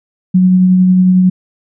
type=tone with tremolo; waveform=sine; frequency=184 Hz; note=F#3; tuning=9 cents flat; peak=-4 dBFS; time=0.34-1.3 s; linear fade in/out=10 ms; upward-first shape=triangle; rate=11 Hz; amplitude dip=25%; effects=none